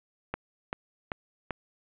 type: click train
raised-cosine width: 0.5 ms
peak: -16 dBFS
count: 4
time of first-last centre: 0.34-1.507 s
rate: 2.57 Hz
effects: resampled to 8000 Hz + 8-bit